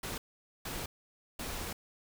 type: noise bursts at uneven times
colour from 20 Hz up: pink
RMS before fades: -39 dBFS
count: 3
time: 0.03-0.18 / 0.65-0.86 / 1.39-1.73 s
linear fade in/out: 5 ms
effects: none